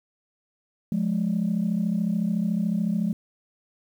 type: tone pair together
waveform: sine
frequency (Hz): 177.68 / 211.5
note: F3 / G#3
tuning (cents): +30 / +32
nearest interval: minor third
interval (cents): 302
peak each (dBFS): -24 / -23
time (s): 0.92-3.13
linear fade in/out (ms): 2
effects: tanh soft clip ceiling -17 dBFS + 9-bit